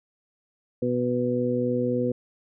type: harmonic tone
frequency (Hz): 123.47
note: B2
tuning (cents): 0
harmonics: 1 / 2 / 3 / 4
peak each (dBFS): -31 / -26 / -30 / -26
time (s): 0.82-2.12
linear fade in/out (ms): 5
effects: none